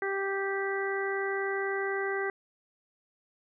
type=harmonic tone; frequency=392 Hz; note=G4; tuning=in tune; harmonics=1 / 2 / 3 / 4 / 5; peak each=-31 / -38 / -40 / -36 / -36 dBFS; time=0.02-2.3 s; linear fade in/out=2 ms; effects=none